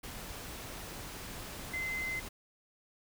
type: tone in noise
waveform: sine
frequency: 2061 Hz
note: C7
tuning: 27 cents flat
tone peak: -34 dBFS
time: 1.73-2.2 s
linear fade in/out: 10 ms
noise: pink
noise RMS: -44 dBFS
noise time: 0.03-2.29 s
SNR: +7 dB
effects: none